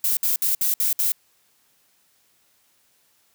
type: noise bursts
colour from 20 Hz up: violet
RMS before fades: -21 dBFS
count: 6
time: 0.04-1.12 s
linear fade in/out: 2 ms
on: 130 ms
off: 60 ms
effects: white hiss -63 dBFS RMS until 3.34 s + high-pass 60 Hz 12 dB/octave